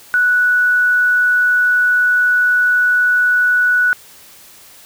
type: tone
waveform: sine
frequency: 1476 Hz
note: F#6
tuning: 5 cents flat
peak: -10 dBFS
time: 0.14-3.93 s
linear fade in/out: 0 ms
effects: white hiss -42 dBFS RMS until 4.85 s